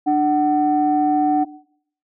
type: tone pair together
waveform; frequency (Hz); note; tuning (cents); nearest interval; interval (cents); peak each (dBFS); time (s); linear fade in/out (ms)
sine; 297.6 / 750; D4 / F#5; +23 / +23; octave + major third; 1600; -16; 0.06-1.45; 20
effects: noise-tail reverb RT60 0.6 s tail -19 dB re dry + tanh soft clip ceiling -7 dBFS